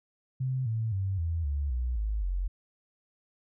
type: tone with pitch steps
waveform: sine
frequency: 130 / 111.87 / 96.27 / 82.85 / 71.29 / 61.35 / 52.8 / 45.43 Hz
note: C3 / A2 / G2 / E2 / C#2 / B1 / G#1 / F#1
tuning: -11 / +29 / -31 / +9 / +49 / -11 / +29 / -31 cents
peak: -27 dBFS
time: 0.4-2.48 s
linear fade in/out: 10 ms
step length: 260 ms
effects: none